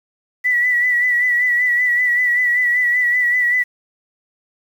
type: tone with vibrato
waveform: sine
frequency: 1961 Hz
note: B6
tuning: 13 cents flat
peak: -13 dBFS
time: 0.44-3.64 s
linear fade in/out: 20 ms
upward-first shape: sine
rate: 5.2 Hz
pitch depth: 39 cents each way
effects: 7-bit